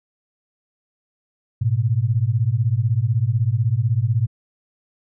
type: beating tone pair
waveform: sine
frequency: 106.7 / 122.7 Hz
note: G#2 / B2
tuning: +47 / -11 cents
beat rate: 16 Hz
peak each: -19 dBFS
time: 1.61-4.27 s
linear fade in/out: 10 ms
effects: none